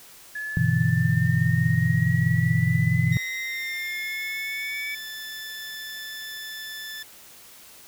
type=exponential sweep; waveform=sine; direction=up; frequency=1706 to 2276 Hz; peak=-29 dBFS; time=0.35-4.95 s; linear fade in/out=5 ms
type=chord; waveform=sine; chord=E minor seventh; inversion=first; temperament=just; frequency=98.89 / 123.61 / 148.33 / 164.81 Hz; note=G2 / B2 / D3 / E3; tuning=+16 / +2 / +18 / 0 cents; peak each=-27 / -22 / -28 / -23 dBFS; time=0.57-3.17 s; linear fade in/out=0 ms
type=tone with pitch glide; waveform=20% pulse; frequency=1876 to 1750.4 Hz; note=A#6 to A6; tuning=+11 to -9 cents; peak=-29 dBFS; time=3.12-7.03 s; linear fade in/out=5 ms; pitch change=-120 cents; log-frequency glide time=3.41-3.99 s
effects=white hiss -48 dBFS RMS until 7.87 s